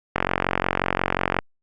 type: click train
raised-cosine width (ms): 0.5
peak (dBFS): -4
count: 57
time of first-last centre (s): 0.16-1.388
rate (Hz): 45.6
effects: Opus 48 kbps